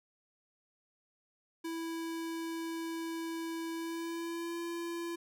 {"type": "tone with pitch glide", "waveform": "square", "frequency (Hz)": [329.6, 339.7], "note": ["E4", "F4"], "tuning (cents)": [0, -48], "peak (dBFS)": -37, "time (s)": [1.64, 5.16], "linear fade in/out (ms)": 10, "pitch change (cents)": 52, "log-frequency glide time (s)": [3.74, 4.59], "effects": []}